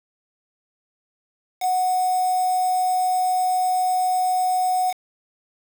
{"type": "tone with quantisation", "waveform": "sine", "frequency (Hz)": 736, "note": "F#5", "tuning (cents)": -9, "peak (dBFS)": -18, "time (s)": [1.6, 4.94], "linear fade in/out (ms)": 50, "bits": 5, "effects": []}